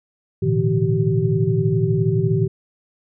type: tone cluster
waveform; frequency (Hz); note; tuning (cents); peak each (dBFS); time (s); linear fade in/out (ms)
sine; 109.8 / 121.8 / 149.3 / 166.2 / 384.4; A2 / B2 / D3 / E3 / G4; -3 / -24 / +29 / +15 / -34; -22; 0.42-2.48; 10
effects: none